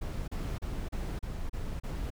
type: noise bursts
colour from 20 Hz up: brown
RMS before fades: -35 dBFS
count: 7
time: 0.01-2.104 s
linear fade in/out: 10 ms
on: 270 ms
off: 34 ms
effects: none

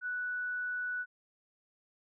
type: tone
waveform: sine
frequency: 1480 Hz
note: F#6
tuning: in tune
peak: -33 dBFS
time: 0.01-1.06 s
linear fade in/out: 50 ms
effects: none

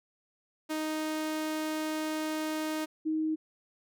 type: tone pair in turn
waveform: sawtooth / sine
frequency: 311.1 / 313.8 Hz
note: D#4 / D#4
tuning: 0 / +15 cents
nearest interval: unison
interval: 15 cents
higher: second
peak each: -27 dBFS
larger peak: neither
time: 0.69-2.86 / 3.05-3.36 s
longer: first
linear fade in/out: 20 ms
effects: none

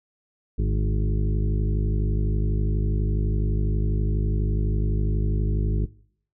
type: harmonic tone with a mistuned harmonic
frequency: 52.1 Hz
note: G#1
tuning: 6 cents sharp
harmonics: 1 / 2 / 3 / 4 / 6 / 7 / 8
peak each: -21 / -27 / -31 / -33 / -37 / -38 / -39 dBFS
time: 0.58-5.86 s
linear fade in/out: 10 ms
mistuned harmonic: 3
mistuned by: -56 cents
effects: noise-tail reverb RT60 0.6 s tail -21 dB re dry

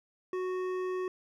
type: tone with hard clipping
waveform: sine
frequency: 369 Hz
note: F#4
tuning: 5 cents flat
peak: -33 dBFS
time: 0.33-1.08 s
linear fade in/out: 2 ms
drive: 11 dB
effects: none

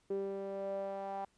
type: tone with band-pass filter sweep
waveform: sawtooth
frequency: 196 Hz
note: G3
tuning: in tune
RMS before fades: -39 dBFS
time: 0.1-1.25 s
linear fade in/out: 5 ms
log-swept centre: 400 to 800 Hz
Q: 5.6
effects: pink hiss -73 dBFS RMS until 1.37 s + resampled to 22050 Hz

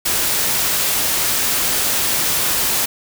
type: noise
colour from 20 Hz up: white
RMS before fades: -18 dBFS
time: 0.05-2.86 s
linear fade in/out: 10 ms
effects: none

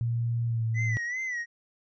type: tone with pitch glide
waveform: sine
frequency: 117.3 to 112.98 Hz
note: A#2 to A2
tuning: +11 to +46 cents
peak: -25 dBFS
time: 0.01-0.97 s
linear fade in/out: 0 ms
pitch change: -65 cents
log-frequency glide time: 0.46-0.64 s
type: tone with vibrato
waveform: triangle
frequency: 1975.5 Hz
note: B6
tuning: in tune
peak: -28 dBFS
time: 0.74-1.46 s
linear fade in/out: 50 ms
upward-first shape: sine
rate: 2.6 Hz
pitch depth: 90 cents each way
effects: resampled to 16000 Hz

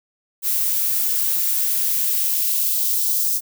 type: noise with high-pass filter sweep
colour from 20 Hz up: violet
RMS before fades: -20 dBFS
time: 0.42-3.41 s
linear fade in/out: 50 ms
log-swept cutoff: 560 to 5200 Hz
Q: 1.2
effects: none

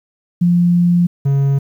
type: tone pair in turn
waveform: sine / triangle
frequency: 174.61 / 138.59 Hz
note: F3 / C#3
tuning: 0 / 0 cents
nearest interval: major third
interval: 400 cents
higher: first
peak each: -9 dBFS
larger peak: neither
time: 0.41-1.07 / 1.25-1.59 s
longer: first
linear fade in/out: 10 ms
effects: 8-bit

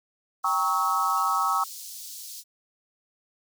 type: high-pass noise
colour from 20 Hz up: pink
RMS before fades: -40 dBFS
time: 0.43-2.44 s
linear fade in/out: 50 ms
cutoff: 4500 Hz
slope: 24 dB/octave
type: chord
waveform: sine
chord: G diminished seventh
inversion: none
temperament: equal with one note detuned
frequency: 784 / 932.3 / 1108.7 / 1291.4 Hz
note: G5 / Bb5 / Db6 / Fb6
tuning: 0 / 0 / 0 / -36 cents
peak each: -30 / -31 / -26 / -25 dBFS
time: 0.44-1.64 s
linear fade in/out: 5 ms
type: tone with exponential decay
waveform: 5% pulse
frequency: 1396.9 Hz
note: F6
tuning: in tune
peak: -31 dBFS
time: 1.17-1.53 s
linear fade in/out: 0 ms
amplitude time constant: 77 ms
effects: none

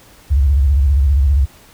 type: tone with vibrato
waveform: sine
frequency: 69.3 Hz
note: C#2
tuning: in tune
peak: -9 dBFS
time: 0.3-1.46 s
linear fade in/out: 20 ms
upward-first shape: square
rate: 15 Hz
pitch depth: 130 cents each way
effects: pink hiss -45 dBFS RMS until 1.73 s

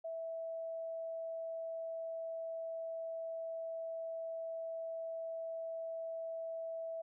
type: tone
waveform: sine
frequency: 656 Hz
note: E5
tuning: 9 cents flat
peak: -39 dBFS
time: 0.04-7.02 s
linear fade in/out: 10 ms
effects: none

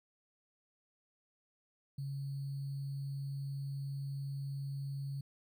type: tone with sample-and-hold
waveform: sine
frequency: 138.59 Hz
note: C#3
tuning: in tune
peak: -37 dBFS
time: 1.98-5.21 s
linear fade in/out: 5 ms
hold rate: 4410 Hz
effects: none

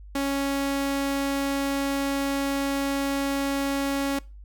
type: tone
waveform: sawtooth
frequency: 277.2 Hz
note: C#4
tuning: in tune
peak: -20 dBFS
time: 0.15-4.19 s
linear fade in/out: 5 ms
effects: noise-tail reverb RT60 0.3 s tail -22 dB re dry + added 50 Hz sine -41 dBFS peak until 4.44 s

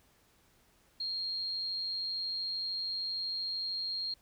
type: tone with amplitude modulation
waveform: sine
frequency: 4231 Hz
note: C8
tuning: 19 cents sharp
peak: -32 dBFS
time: 1-4.14 s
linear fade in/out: 5 ms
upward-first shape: sine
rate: 192 Hz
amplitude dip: 25%
effects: pink hiss -67 dBFS RMS until 4.21 s

